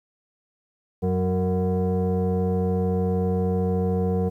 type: tone with frequency modulation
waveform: sine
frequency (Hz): 184.6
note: F#3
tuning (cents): -4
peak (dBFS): -19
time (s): 1.02-4.3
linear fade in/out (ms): 20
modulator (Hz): 276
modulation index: 1.3
effects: tanh soft clip ceiling -15 dBFS + 10-bit